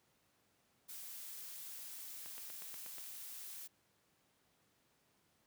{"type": "noise", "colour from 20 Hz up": "blue", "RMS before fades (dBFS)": -49, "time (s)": [0.88, 3.68], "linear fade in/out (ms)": 20}
{"type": "click train", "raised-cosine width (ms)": 0.3, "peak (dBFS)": -36, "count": 7, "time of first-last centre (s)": [2.26, 2.983], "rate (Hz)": 8.3}
{"effects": ["pink hiss -75 dBFS RMS until 5.46 s", "high-pass 100 Hz 12 dB/octave"]}